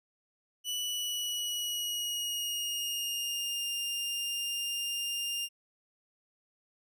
sawtooth tone with pitch glide, 2960 to 2805 Hz, F#7 to F7, 0 to +7 cents, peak -29 dBFS, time 0.64-5.49 s, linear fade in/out 50 ms, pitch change -93 cents, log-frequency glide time 0.79-3.69 s, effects none

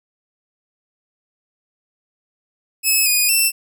5% pulse tone with pitch steps, 2586 / 2470 / 2682 Hz, E7 / D#7 / E7, -34 / -13 / +29 cents, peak -5 dBFS, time 2.83-3.52 s, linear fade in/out 50 ms, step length 230 ms, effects none

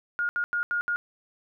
sine tone bursts at uneven times, 1426 Hz, F6, 36 cents sharp, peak -24 dBFS, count 5, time 0.19-0.29 / 0.36-0.44 / 0.53-0.63 / 0.71-0.81 / 0.88-0.96 s, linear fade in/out 0 ms, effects none

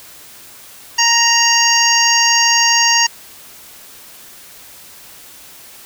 harmonic tone, 932.3 Hz, A#5, in tune, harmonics 1 / 2 / 3 / 5 / 6 / 7, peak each -17 / -17 / -17 / -17 / -17 / -17 dBFS, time 0.98-3.07 s, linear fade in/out 10 ms, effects white hiss -39 dBFS RMS until 5.85 s

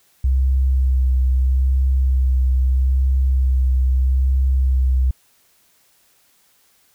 sine tone with vibrato, 65 Hz, C2, 11 cents flat, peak -13 dBFS, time 0.24-5.11 s, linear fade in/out 5 ms, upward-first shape sine, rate 0.78 Hz, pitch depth 22 cents each way, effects white hiss -58 dBFS RMS until 6.94 s

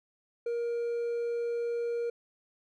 triangle tone with hard clipping, 471.3 Hz, A#4, 19 cents sharp, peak -30 dBFS, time 0.46-2.1 s, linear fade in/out 5 ms, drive 5 dB, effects none

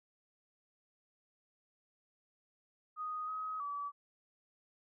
sine tone with pitch steps, 1244 / 1267 / 1148 Hz, D#6 / D#6 / D6, -1 / +31 / -40 cents, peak -37 dBFS, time 2.96-3.92 s, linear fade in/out 50 ms, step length 320 ms, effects none

